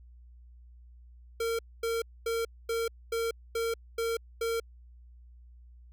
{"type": "tone bursts", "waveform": "square", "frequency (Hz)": 458.6, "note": "A#4", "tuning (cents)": -28, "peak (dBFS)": -29, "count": 8, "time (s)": [1.4, 4.6], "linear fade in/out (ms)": 5, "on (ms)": 190, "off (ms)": 240, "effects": ["added 60 Hz sine -50 dBFS peak until 5.92 s"]}